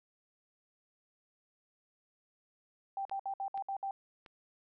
sine tone bursts, 784 Hz, G5, in tune, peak -34 dBFS, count 7, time 2.97-3.91 s, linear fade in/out 2 ms, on 82 ms, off 61 ms
clicks, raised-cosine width 0.3 ms, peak -37 dBFS, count 3, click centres 3.096 / 3.576 / 4.262 s
effects none

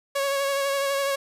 sawtooth tone with vibrato, 554.4 Hz, C#5, in tune, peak -19 dBFS, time 0.15-1.16 s, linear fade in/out 10 ms, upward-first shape sine, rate 12 Hz, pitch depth 23 cents each way, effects resampled to 32000 Hz + 8-bit

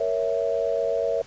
sine chord, A# diminished, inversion none, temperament equal, 466.2 / 554.4 / 659.3 Hz, A#4 / C#5 / E5, 0 / 0 / 0 cents, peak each -26 dBFS, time 0-1.22 s, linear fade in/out 5 ms, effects pink hiss -48 dBFS RMS until 1.26 s + resampled to 16000 Hz

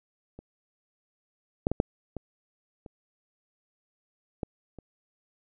clicks, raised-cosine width 2 ms, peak -30 / -10 / -14 / -8 / -21 / -29 / -17 / -30 dBFS, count 8, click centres 0.39 / 1.669 / 1.716 / 1.801 / 2.167 / 2.862 / 4.432 / 4.787 s, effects none

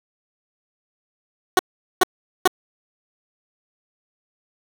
15% pulse tone bursts, 370 Hz, F#4, in tune, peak -5 dBFS, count 3, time 1.57-2.476 s, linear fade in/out 2 ms, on 22 ms, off 420 ms, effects none

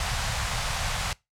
pink band-stop noise, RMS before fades -28 dBFS, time 0-1.13 s, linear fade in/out 2 ms, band 150 to 640 Hz, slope 24 dB/octave, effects noise-tail reverb RT60 0.2 s tail -22 dB re dry + low-pass 8000 Hz 12 dB/octave

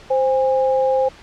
sine tone pair together, 523.3 / 814.9 Hz, C5 / G#5, 0 / -33 cents, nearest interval minor sixth, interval 767 cents, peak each -15 / -21 dBFS, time 0.1-1.09 s, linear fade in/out 10 ms, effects pink hiss -43 dBFS RMS until 1.22 s + low-pass 5000 Hz 12 dB/octave

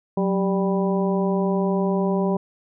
harmonic tone with a mistuned harmonic, 196.4 Hz, G3, 4 cents sharp, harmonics 1 / 2 / 3 / 4 / 5, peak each -21 / -24 / -28 / -32 / -31 dBFS, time 0.17-2.37 s, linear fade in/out 5 ms, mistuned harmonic 1, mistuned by -100 cents, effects none

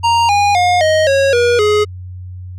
square tone with pitch steps, 932.3 / 816.3 / 714.8 / 625.8 / 548 / 479.8 / 420.1 Hz, A#5 / G#5 / F5 / D#5 / C#5 / A#4 / G#4, 0 / -30 / +40 / +10 / -20 / +50 / +20 cents, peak -10 dBFS, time 0.03-1.85 s, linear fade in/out 20 ms, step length 260 ms, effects added 91 Hz sine -26 dBFS peak until 2.58 s + low-pass 6000 Hz 12 dB/octave

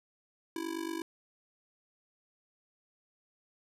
square tone with amplitude modulation, 330 Hz, E4, 2 cents sharp, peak -32 dBFS, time 0.56-1.02 s, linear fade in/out 2 ms, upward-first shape sine, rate 48.7 Hz, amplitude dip 85%, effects resampled to 32000 Hz

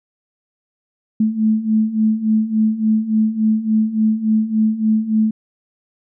sine beating tone pair, 215.8 / 219.3 Hz, A3 / A3, -33 / -6 cents, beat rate 3.5 Hz, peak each -19 / -15 dBFS, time 1.2-5.31 s, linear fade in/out 5 ms, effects none

